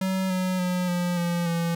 square tone with pitch steps, 189 / 184.79 / 180.67 / 176.65 / 172.71 / 168.87 Hz, F#3 / F#3 / F#3 / F3 / F3 / E3, +37 / -2 / -41 / +20 / -19 / +42 cents, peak -24 dBFS, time 0.01-1.75 s, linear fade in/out 5 ms, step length 290 ms, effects none

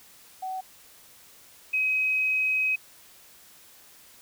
sine tone pair in turn, 753 / 2533 Hz, F#5 / D#7, +30 / +30 cents, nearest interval octave + major sixth, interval 2100 cents, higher second, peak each -30 / -22 dBFS, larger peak second, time 0.42-0.61 / 1.73-2.76 s, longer second, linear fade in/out 10 ms, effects white hiss -53 dBFS RMS until 4.21 s

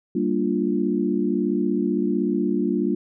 sine chord, G minor seventh, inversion none, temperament equal with one note detuned, 196 / 232.3 / 293.7 / 349.2 Hz, G3 / Bb3 / D4 / F4, 0 / -6 / 0 / 0 cents, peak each -25 dBFS, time 0.15-2.95 s, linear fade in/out 5 ms, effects none

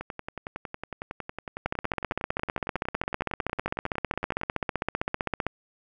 two click trains, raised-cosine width 0.5 ms, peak -11 / -19 dBFS, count 60 / 49, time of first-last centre 1.66-5.466 / 0.01-4.414 s, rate 15.5 / 10.9 Hz, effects none

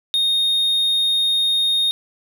triangle tone, 3700 Hz, A#7, 14 cents flat, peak -14 dBFS, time 0.14-1.91 s, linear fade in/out 0 ms, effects none

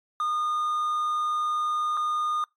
triangle tone with dropouts, 1222 Hz, D#6, 32 cents flat, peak -22 dBFS, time 0.2-2.44 s, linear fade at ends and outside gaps 1 ms, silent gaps 1.97-1.973 s, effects noise-tail reverb RT60 0.2 s tail -26 dB re dry + MP3 64 kbps

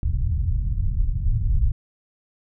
pink low-pass noise, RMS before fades -21 dBFS, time 0.03-1.72 s, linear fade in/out 2 ms, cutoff 110 Hz, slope 24 dB/octave, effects none

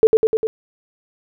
sine tone with echo, 441.8 Hz, A4, 7 cents sharp, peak -5 dBFS, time 0.03-0.07 s, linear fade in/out 0 ms, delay 100 ms, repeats 4, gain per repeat -3 dB, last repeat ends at 0.47 s, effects none

